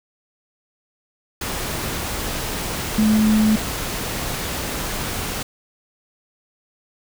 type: tone in noise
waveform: sine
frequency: 215.9 Hz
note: A3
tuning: 33 cents flat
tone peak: -13 dBFS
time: 2.98-3.56 s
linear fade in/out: 5 ms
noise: pink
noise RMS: -26 dBFS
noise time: 1.41-5.43 s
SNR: +10 dB
effects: none